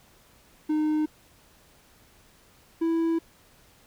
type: tone pair in turn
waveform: triangle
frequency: 306.7 / 329.6 Hz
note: D#4 / E4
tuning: -25 / 0 cents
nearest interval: minor second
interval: 125 cents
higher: second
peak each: -20 dBFS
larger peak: neither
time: 0.69-1.06 / 2.81-3.19 s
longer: second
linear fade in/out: 10 ms
effects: pink hiss -58 dBFS RMS until 3.86 s